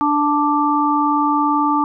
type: harmonic tone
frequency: 293.7 Hz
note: D4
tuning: in tune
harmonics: 1 / 3 / 4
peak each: -18 / -18 / -18 dBFS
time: 0.01-1.84 s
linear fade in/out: 0 ms
effects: none